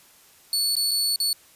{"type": "tone with dropouts", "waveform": "sawtooth", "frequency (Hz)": 4435, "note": "C#8", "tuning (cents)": 0, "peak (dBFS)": -18, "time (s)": [0.53, 1.33], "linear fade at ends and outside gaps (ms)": 1, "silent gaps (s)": [[0.754, 0.766], [0.91, 0.914], [1.16, 1.201]], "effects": ["white hiss -54 dBFS RMS until 1.55 s", "resampled to 32000 Hz"]}